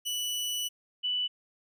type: tone pair in turn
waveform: sawtooth / sine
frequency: 2960 / 2973 Hz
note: F#7 / F#7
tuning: 0 / +8 cents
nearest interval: unison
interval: 8 cents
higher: second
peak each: -27 dBFS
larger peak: neither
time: 0.05-0.69 / 1.03-1.28 s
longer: first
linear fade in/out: 20 ms
effects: none